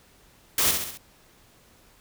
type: noise with echo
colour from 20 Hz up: white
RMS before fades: -22 dBFS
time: 0.58-0.71 s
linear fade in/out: 2 ms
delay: 66 ms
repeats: 4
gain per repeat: -5 dB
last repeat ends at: 0.974 s
effects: pink hiss -57 dBFS RMS until 2 s